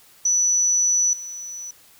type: tone with level steps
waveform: sine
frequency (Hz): 5940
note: F#8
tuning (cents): +6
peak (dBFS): -16 / -31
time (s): 0.25-1.71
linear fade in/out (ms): 5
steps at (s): 1.13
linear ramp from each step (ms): 2
effects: white hiss -52 dBFS RMS until 1.99 s